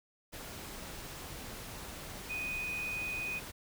sine tone in noise, 2489 Hz, D#7, in tune, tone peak -35 dBFS, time 2.29-3.4 s, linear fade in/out 20 ms, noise pink, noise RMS -45 dBFS, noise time 0.32-3.52 s, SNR +7 dB, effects none

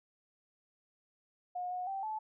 sine tone with pitch steps, 720 / 727 / 778 / 867 Hz, F#5 / F#5 / G5 / A5, -47 / -31 / -13 / -26 cents, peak -35 dBFS, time 1.55-2.19 s, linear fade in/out 10 ms, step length 160 ms, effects none

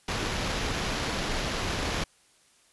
pink noise with sample-and-hold, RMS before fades -30 dBFS, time 0.08-2.04 s, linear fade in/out 5 ms, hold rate 8820 Hz, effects white hiss -62 dBFS RMS until 2.72 s + resampled to 24000 Hz

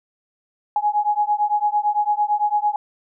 sine beating tone pair, 830.6 / 839.5 Hz, G#5 / G#5, 0 / +18 cents, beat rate 8.9 Hz, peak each -20 dBFS, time 0.76-2.76 s, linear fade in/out 2 ms, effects none

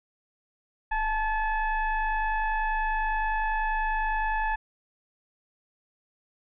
sine tone with frequency modulation, 874 Hz, A5, 12 cents flat, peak -24 dBFS, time 0.91-4.56 s, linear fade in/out 10 ms, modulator 849 Hz, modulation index 1.1, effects none

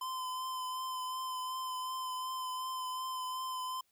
square tone with vibrato, 1026 Hz, C6, 34 cents flat, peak -37 dBFS, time 0.01-3.81 s, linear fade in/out 5 ms, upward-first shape triangle, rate 2.7 Hz, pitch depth 20 cents each way, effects white hiss -75 dBFS RMS until 3.91 s

